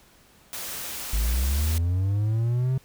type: noise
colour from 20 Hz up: white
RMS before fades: -34 dBFS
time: 0.53-1.78 s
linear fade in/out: 0 ms
type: linear sweep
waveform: triangle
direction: up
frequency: 50.3 to 133 Hz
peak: -19 dBFS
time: 1.13-2.78 s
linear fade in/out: 5 ms
effects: pink hiss -56 dBFS RMS until 2.84 s